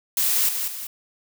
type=noise with echo; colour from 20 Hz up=blue; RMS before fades=-21 dBFS; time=0.17-0.49 s; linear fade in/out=2 ms; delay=190 ms; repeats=2; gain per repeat=-6 dB; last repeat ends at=0.87 s; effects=none